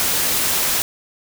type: noise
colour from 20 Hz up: white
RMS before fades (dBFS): -19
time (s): 0-0.82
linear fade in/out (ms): 0
effects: none